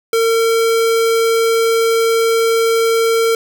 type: tone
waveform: square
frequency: 455.3 Hz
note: A#4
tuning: 41 cents flat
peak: -12 dBFS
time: 0.13-3.35 s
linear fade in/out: 2 ms
effects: none

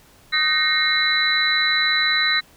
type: tone cluster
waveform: sine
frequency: 1248 / 1531 / 1855 / 2148 / 3977 Hz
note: D#6 / G6 / A#6 / C7 / B7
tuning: +5 / -41 / -9 / +45 / +11 cents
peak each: -27 / -27 / -21 / -24 / -20 dBFS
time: 0.32-2.41 s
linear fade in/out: 20 ms
effects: pink hiss -52 dBFS RMS until 2.56 s

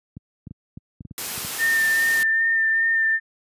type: clicks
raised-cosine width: 5 ms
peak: -22 dBFS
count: 9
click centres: 0.169 / 0.471 / 0.51 / 0.774 / 1.008 / 1.052 / 1.111 / 1.378 / 1.448 s
type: noise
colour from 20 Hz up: white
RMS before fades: -29 dBFS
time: 1.18-2.23 s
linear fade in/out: 0 ms
type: tone with vibrato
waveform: sine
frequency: 1803 Hz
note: A6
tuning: 42 cents sharp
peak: -17 dBFS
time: 1.58-3.2 s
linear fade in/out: 50 ms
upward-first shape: sine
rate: 2.5 Hz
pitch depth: 17 cents each way
effects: high-pass 100 Hz 12 dB/octave + resampled to 32000 Hz

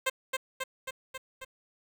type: tone with echo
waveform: 10% pulse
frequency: 525 Hz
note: C5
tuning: 6 cents sharp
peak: -17 dBFS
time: 0.06-0.1 s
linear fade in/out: 10 ms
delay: 270 ms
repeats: 5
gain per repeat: -3 dB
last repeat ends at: 1.45 s
effects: 9-bit

